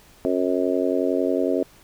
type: harmonic tone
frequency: 91 Hz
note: F#2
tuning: 28 cents flat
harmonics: 3 / 4 / 5 / 6 / 7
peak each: -24 / -25 / -26 / -27 / -27 dBFS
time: 0.25-1.63 s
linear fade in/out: 0 ms
effects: pink hiss -52 dBFS RMS until 1.83 s